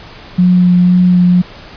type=tone with vibrato; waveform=sine; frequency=179.3 Hz; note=F3; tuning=46 cents sharp; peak=-5 dBFS; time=0.38-1.42 s; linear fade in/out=10 ms; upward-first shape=sine; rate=2 Hz; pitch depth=12 cents each way; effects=pink hiss -34 dBFS RMS until 1.76 s + resampled to 11025 Hz